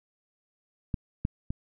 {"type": "clicks", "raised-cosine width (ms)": 5, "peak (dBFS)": [-16, -14, -19], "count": 3, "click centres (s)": [0.942, 1.251, 1.505], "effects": []}